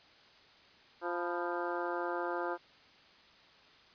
harmonic tone with a mistuned harmonic, 174.61 Hz, F3, in tune, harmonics 2 / 3 / 4 / 5 / 6 / 7 / 8 / 9, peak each -38 / -40 / -41 / -42 / -43 / -43 / -44 / -45 dBFS, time 1.01-2.58 s, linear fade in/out 50 ms, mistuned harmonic 6, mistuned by -88 cents, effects white hiss -60 dBFS RMS until 3.94 s + resampled to 11025 Hz

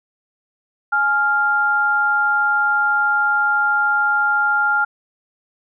sine tone pair together, 836.6 / 1396.9 Hz, G#5 / F6, +12 / 0 cents, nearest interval major sixth, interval 888 cents, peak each -21 / -15 dBFS, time 0.92-4.85 s, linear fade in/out 10 ms, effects none

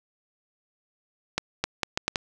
accelerating click train, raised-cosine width 0.2 ms, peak -7 dBFS, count 6, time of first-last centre 1.38-2.158 s, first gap 260 ms, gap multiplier 0.74, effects none

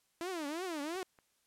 sawtooth tone with vibrato, 327.7 Hz, E4, 10 cents flat, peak -33 dBFS, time 0.21-1.03 s, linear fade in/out 0 ms, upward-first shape triangle, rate 2.9 Hz, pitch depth 290 cents each way
clicks, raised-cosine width 0.5 ms, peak -40 / -44 dBFS, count 2, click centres 0.956 / 1.188 s
effects white hiss -75 dBFS RMS until 1.46 s + low-pass 12000 Hz 12 dB/octave

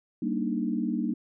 sine chord, Eb major seventh, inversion first, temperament just, 194.45 / 233.3 / 291.7 / 311.1 Hz, G3 / Bb3 / D4 / Eb4, -14 / +2 / -12 / 0 cents, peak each -32 / -29 / -33 / -33 dBFS, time 0.22-1.14 s, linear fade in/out 5 ms, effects none

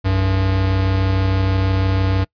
square tone pair together, 62.58 / 95.5 Hz, B1 / G2, +24 / -45 cents, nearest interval perfect fifth, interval 731 cents, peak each -24 / -16 dBFS, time 0.04-2.25 s, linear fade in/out 20 ms, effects noise-tail reverb RT60 0.1 s tail -25 dB re dry + resampled to 11025 Hz

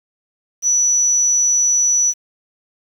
sine tone, 5920 Hz, F#8, in tune, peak -12 dBFS, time 0.62-2.14 s, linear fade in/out 50 ms, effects 7-bit

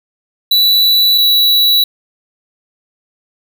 square tone pair in turn, 3951 / 3928 Hz, B7 / B7, 0 / -10 cents, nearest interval unison, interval 10 cents, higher first, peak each -8 dBFS, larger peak neither, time 0.51-1.18 / 1.18-1.84 s, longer first, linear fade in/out 5 ms, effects none

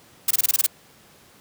blue noise bursts, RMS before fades -18 dBFS, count 8, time 0.28-0.665 s, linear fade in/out 5 ms, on 28 ms, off 23 ms, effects pink hiss -52 dBFS RMS until 1.4 s + high-pass 100 Hz 12 dB/octave

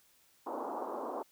white band-pass noise, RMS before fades -39 dBFS, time 0.46-1.23 s, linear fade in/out 10 ms, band 250 to 1100 Hz, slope 48 dB/octave, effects white hiss -67 dBFS RMS until 1.31 s

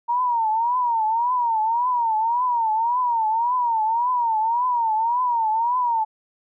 sine tone with vibrato, 933 Hz, A#5, 1 cent sharp, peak -18 dBFS, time 0.08-6.05 s, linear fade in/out 20 ms, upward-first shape triangle, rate 1.8 Hz, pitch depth 150 cents each way, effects none

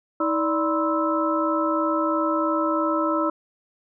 sine tone cluster, 319 / 585 / 980 / 1043 / 1311 Hz, D#4 / D5 / B5 / C6 / E6, +43 / -7 / -14 / -6 / -10 cents, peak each -24 / -26 / -31 / -30 / -25 dBFS, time 0.2-3.3 s, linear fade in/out 5 ms, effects none

